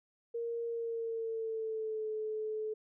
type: tone with pitch glide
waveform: sine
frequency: 466.2 to 432.5 Hz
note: A#4 to A4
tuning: 0 to -30 cents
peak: -34 dBFS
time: 0.34-2.74 s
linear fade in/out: 10 ms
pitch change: -130 cents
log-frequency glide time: 0.66-2.09 s
effects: none